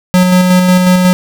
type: tone with tremolo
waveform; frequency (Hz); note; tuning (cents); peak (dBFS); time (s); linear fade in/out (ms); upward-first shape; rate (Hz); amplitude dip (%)
square; 182.1; F#3; -27; -5; 0.14-1.13; 0; square; 5.5; 30
effects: none